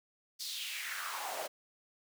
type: noise with high-pass filter sweep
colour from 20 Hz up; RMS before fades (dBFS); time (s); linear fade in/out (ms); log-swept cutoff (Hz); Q
pink; -40; 0.39-1.48; 20; 4900 to 540; 3.5
effects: none